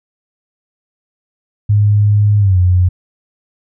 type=tone with pitch glide; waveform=sine; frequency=103.83 to 90.39 Hz; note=G#2 to F#2; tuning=0 to -40 cents; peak=-7 dBFS; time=1.69-2.89 s; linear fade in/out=10 ms; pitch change=-240 cents; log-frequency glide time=2.39-2.58 s; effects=none